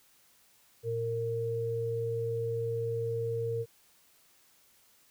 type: tone pair together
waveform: sine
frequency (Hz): 114.96 / 460.6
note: A#2 / A#4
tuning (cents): -24 / -21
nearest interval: 2 octaves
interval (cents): 2403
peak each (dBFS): -35 / -31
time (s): 0.83-3.66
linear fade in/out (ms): 50
effects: white hiss -64 dBFS RMS until 5.1 s